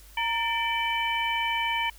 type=tone cluster; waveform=sine; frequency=928 / 1786 / 2323 / 3023 Hz; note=A#5 / A6 / D7 / F#7; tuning=-8 / +25 / -20 / +36 cents; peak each=-28 / -34 / -29 / -32 dBFS; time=0.17-1.9 s; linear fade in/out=5 ms; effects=added 50 Hz sine -49 dBFS peak until 1.98 s + white hiss -54 dBFS RMS until 1.98 s